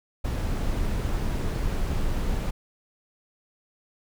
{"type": "noise", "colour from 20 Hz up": "brown", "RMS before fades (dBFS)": -26, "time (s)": [0.24, 2.51], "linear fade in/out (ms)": 10, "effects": []}